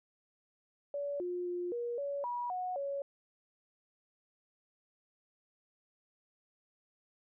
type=tone with pitch steps; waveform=sine; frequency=571 / 356 / 353.6 / 476.5 / 565 / 968 / 732 / 559 Hz; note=D5 / F4 / F4 / A#4 / C#5 / B5 / F#5 / C#5; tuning=-49 / +33 / +22 / +38 / +33 / -35 / -19 / +14 cents; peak=-34 dBFS; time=0.94-3.02 s; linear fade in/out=2 ms; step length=260 ms; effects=none